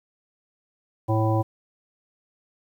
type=harmonic tone; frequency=110 Hz; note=A2; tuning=in tune; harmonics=1 / 3 / 5 / 7 / 9; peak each=-21 / -26 / -28 / -29 / -31 dBFS; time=1.08-1.43 s; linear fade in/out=20 ms; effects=9-bit